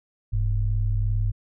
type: tone pair together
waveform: sine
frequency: 41.2 / 103.83 Hz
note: E1 / G#2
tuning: 0 / 0 cents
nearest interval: octave + major third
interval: 1600 cents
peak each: -23 dBFS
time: 0.32-1.32 s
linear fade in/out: 20 ms
effects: none